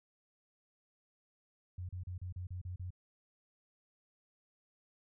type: tone bursts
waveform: sine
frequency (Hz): 90.5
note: F#2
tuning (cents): -38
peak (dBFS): -39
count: 8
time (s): 1.78-2.905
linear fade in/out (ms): 5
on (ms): 110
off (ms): 35
effects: none